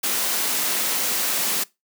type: high-pass noise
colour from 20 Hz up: white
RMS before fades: -23 dBFS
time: 0.03-1.64 s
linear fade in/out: 10 ms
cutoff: 170 Hz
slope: 48 dB/octave
effects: noise-tail reverb RT60 0.2 s tail -21 dB re dry